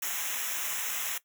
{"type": "noise with comb filter", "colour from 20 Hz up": "white", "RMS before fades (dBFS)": -33, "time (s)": [0.02, 1.18], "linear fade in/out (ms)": 5, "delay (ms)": 0.22, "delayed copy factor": -0.95, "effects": ["noise-tail reverb RT60 0.1 s tail -17 dB re dry"]}